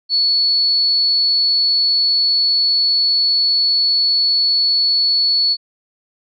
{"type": "tone", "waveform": "sine", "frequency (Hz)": 4415, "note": "C#8", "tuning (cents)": -8, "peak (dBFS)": -12, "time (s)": [0.09, 5.57], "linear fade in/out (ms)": 50, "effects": []}